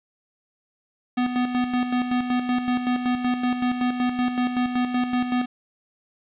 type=tone with tremolo; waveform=square; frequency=248.1 Hz; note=B3; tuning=8 cents sharp; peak=-20 dBFS; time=1.17-5.46 s; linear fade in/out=10 ms; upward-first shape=square; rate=5.3 Hz; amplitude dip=55%; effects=resampled to 8000 Hz + 8-bit